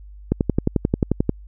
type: click train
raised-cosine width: 3 ms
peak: -4 dBFS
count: 12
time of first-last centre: 0.32-1.293 s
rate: 11.3 Hz
effects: added 50 Hz sine -38 dBFS peak until 1.47 s